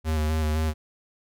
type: tone with vibrato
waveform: square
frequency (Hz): 77.8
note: D#2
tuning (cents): 0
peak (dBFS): -23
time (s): 0.04-0.74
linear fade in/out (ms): 50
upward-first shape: square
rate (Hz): 3.9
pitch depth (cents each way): 26
effects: none

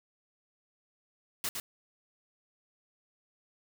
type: noise with echo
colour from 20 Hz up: white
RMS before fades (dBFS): -33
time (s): 1.44-1.49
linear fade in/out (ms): 2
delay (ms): 110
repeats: 1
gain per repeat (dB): -4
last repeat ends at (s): 1.6
effects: none

